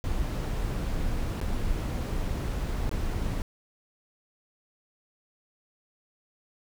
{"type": "noise with dropouts", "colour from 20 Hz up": "brown", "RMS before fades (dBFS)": -29, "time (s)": [0.04, 3.42], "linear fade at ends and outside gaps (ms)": 0, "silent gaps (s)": [[1.402, 1.414], [1.534, 1.538], [2.893, 2.914]], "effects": []}